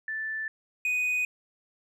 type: tone pair in turn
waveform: sine / triangle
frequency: 1760 / 2489 Hz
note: A6 / D#7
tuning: 0 / 0 cents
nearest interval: tritone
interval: 600 cents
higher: second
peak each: -30 / -23 dBFS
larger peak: second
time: 0.08-0.48 / 0.85-1.25 s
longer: neither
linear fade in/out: 2 ms
effects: none

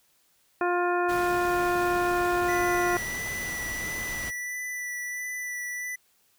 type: harmonic tone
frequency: 353.3 Hz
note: F4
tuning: 20 cents sharp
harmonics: 1 / 2 / 3 / 4 / 5 / 7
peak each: -26 / -28 / -31 / -31 / -36 / -41 dBFS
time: 0.61-2.97 s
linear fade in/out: 2 ms
type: noise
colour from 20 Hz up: pink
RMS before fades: -38 dBFS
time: 1.08-4.31 s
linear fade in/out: 20 ms
type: tone with vibrato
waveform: square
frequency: 1975.5 Hz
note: B6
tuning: in tune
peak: -32 dBFS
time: 2.48-5.96 s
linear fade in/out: 10 ms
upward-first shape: sine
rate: 1.5 Hz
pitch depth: 14 cents each way
effects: white hiss -66 dBFS RMS until 6.38 s

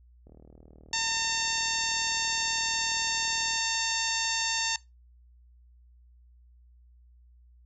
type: click train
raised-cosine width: 2 ms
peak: -39 dBFS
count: 129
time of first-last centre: 0.27-3.56 s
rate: 38.9 Hz
type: harmonic tone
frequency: 906 Hz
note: A#5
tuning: 50 cents flat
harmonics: 1 / 2 / 3 / 4 / 5 / 6 / 7 / 8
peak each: -35 / -35 / -35 / -35 / -35 / -35 / -35 / -35 dBFS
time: 0.93-4.76 s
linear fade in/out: 2 ms
effects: noise-tail reverb RT60 0.2 s tail -21 dB re dry + added 60 Hz sine -54 dBFS peak until 7.65 s

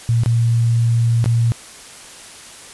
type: tone with dropouts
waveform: sine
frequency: 116.54 Hz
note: A#2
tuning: in tune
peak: -12 dBFS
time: 0.09-1.52 s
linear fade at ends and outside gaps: 0 ms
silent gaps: 0.235-0.26 / 1.242-1.259 s
effects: white hiss -38 dBFS RMS until 2.73 s + resampled to 24000 Hz

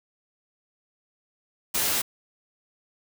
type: noise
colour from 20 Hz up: white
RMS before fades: -25 dBFS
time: 1.74-2.02 s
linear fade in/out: 10 ms
effects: none

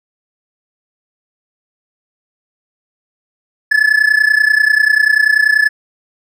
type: tone with amplitude modulation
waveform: triangle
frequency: 1723 Hz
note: A6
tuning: 37 cents flat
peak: -3 dBFS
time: 3.71-5.69 s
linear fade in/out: 10 ms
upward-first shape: sine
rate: 30.3 Hz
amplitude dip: 85%
effects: none

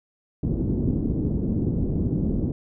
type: low-pass noise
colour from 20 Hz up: white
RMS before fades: -24 dBFS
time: 0.43-2.52 s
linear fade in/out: 2 ms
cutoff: 300 Hz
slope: 24 dB/octave
effects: none

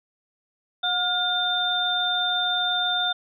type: tone cluster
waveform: sine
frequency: 726 / 1421 / 3593 Hz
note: F#5 / F6 / A7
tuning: -33 / +30 / +36 cents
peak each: -28 / -28 / -23 dBFS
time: 0.83-3.13 s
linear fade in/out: 10 ms
effects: none

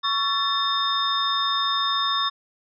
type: tone cluster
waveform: sine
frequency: 1117 / 1350 / 1752 / 3643 / 5190 Hz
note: C#6 / E6 / A6 / A#7 / E8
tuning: +13 / +41 / -8 / -41 / -28 cents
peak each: -24 / -33 / -32 / -24 / -33 dBFS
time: 0.03-2.3 s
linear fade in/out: 20 ms
effects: none

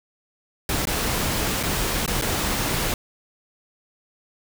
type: noise with dropouts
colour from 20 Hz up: pink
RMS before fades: -24 dBFS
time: 0.69-2.94 s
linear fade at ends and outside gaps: 2 ms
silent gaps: 0.854-0.871 / 1.63-1.634 / 2.062-2.077 / 2.214-2.221 s
effects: none

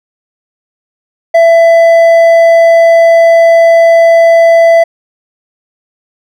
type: tone with hard clipping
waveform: sine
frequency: 667 Hz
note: E5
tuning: 20 cents sharp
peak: -3 dBFS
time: 1.34-4.84 s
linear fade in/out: 10 ms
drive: 5 dB
effects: none

